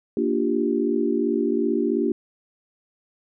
sine chord, G minor seventh, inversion first, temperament equal, 233.1 / 293.7 / 349.2 / 392 Hz, Bb3 / D4 / F4 / G4, 0 / 0 / 0 / 0 cents, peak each -25 dBFS, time 0.17-2.12 s, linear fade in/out 2 ms, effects none

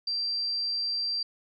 sine tone, 4709 Hz, D8, 4 cents sharp, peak -27 dBFS, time 0.07-1.23 s, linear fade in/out 5 ms, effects none

